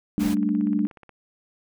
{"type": "chord", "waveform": "sine", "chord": "G suspended second", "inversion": "none", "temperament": "equal", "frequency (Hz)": [196, 220, 293.7], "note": ["G3", "A3", "D4"], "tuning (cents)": [0, 0, 0], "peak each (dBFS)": [-25, -24, -24], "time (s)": [0.18, 0.87], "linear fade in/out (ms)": 0}
{"type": "noise", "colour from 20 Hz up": "pink", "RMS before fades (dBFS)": -34, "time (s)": [0.19, 0.35], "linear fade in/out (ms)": 20}
{"type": "click train", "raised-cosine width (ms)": 0.5, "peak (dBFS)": -31, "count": 13, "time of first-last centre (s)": [0.37, 1.093], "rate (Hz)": 16.6}
{"effects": []}